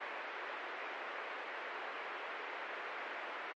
white band-pass noise, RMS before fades -44 dBFS, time 0-3.53 s, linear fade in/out 20 ms, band 370 to 2200 Hz, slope 24 dB/octave, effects MP3 48 kbps

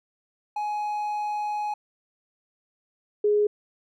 triangle / sine tone pair in turn, 838 / 416.7 Hz, G#5 / G#4, +15 / +6 cents, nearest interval octave, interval 1209 cents, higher first, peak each -24 / -18 dBFS, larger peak second, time 0.56-1.74 / 3.24-3.47 s, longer first, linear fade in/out 5 ms, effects none

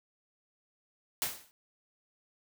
white noise with exponential decay, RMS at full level -29 dBFS, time 1.22-1.51 s, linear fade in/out 0 ms, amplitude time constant 63 ms, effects none

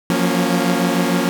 sawtooth chord, Gb major seventh, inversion third, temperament equal with one note detuned, 174.61 / 181.29 / 233.1 / 277.2 Hz, F3 / Gb3 / Bb3 / Db4, 0 / -35 / 0 / 0 cents, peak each -17 dBFS, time 0.1-1.29 s, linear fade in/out 0 ms, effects none

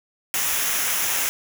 white noise with comb filter, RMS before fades -23 dBFS, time 0.34-1.29 s, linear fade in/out 0 ms, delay 0.23 ms, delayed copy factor -0.55, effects none

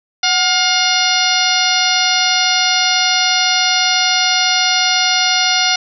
harmonic tone with a mistuned harmonic, 711 Hz, F5, 31 cents sharp, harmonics 1 / 2 / 3 / 4 / 5 / 6 / 7 / 8, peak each -20 / -20 / -20 / -20 / -20 / -20 / -20 / -20 dBFS, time 0.23-5.76 s, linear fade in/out 5 ms, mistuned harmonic 1, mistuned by +77 cents, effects none

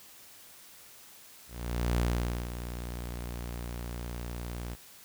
sawtooth tone with ADSR envelope, 59.6 Hz, A#1, 39 cents sharp, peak -21 dBFS, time 1.47-4.76 s, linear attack 510 ms, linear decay 500 ms, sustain -11 dB, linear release 29 ms, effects white hiss -53 dBFS RMS until 5.04 s

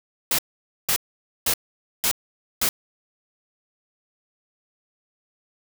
white noise bursts, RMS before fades -21 dBFS, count 5, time 0.31-2.69 s, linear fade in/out 2 ms, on 76 ms, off 500 ms, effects none

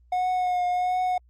triangle tone with vibrato, 726 Hz, F#5, 33 cents flat, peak -20 dBFS, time 0.12-1.18 s, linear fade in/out 5 ms, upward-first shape triangle, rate 1.4 Hz, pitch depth 27 cents each way, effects added 60 Hz sine -54 dBFS peak until 1.29 s + Opus 32 kbps

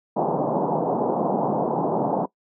white band-pass noise, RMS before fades -23 dBFS, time 0.16-2.26 s, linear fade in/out 10 ms, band 140 to 910 Hz, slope 48 dB/octave, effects noise-tail reverb RT60 0.1 s tail -20 dB re dry

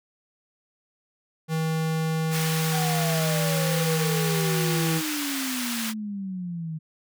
square tone with pitch glide, 160 to 161.39 Hz, D#3 to E3, +49 to -36 cents, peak -24 dBFS, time 1.48-5.02 s, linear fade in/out 50 ms, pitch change +15 cents, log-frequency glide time 2.85-4.31 s
pink high-pass noise, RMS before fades -31 dBFS, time 2.3-5.94 s, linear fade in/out 50 ms, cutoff 1400 Hz, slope 12 dB/octave
sine exponential sweep, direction down, 775 to 155.56 Hz, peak -29 dBFS, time 2.72-6.79 s, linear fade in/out 20 ms
effects none

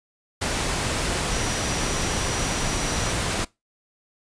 sine tone in noise, 5830 Hz, F#8, 26 cents flat, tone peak -34 dBFS, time 1.31-3.13 s, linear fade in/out 10 ms, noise pink, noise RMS -25 dBFS, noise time 0.41-3.45 s, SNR -12 dB, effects noise-tail reverb RT60 0.2 s tail -21 dB re dry + resampled to 22050 Hz

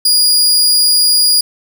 sawtooth tone, 4869 Hz, D#8, 38 cents flat, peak -5 dBFS, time 0.05-1.41 s, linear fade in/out 5 ms, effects 7-bit

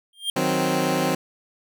square tone with exponential growth, 3200 Hz, G7, 35 cents sharp, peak -20 dBFS, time 0.13-0.3 s, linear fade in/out 2 ms, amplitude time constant 35 ms
15% pulse chord, C diminished, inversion first, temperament equal, 155.56 / 185 / 261.6 Hz, Eb3 / Gb3 / C4, 0 / 0 / 0 cents, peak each -20 / -19 / -17 dBFS, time 0.36-1.15 s, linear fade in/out 5 ms
effects none

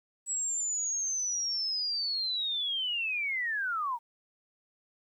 sine linear sweep, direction down, 7820 to 902 Hz, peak -29 dBFS, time 0.26-3.99 s, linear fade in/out 50 ms, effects 11-bit

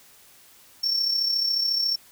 triangle tone with amplitude modulation, 5450 Hz, F8, 43 cents flat, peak -18 dBFS, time 0.83-1.96 s, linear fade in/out 10 ms, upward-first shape sine, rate 34.1 Hz, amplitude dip 50%, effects white hiss -53 dBFS RMS until 2.11 s

